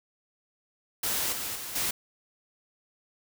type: noise with level steps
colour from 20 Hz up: white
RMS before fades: -29 / -34 / -38 / -29 dBFS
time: 1.03-1.91 s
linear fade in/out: 5 ms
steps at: 1.32 / 1.55 / 1.75 s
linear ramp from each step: 10 ms
effects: none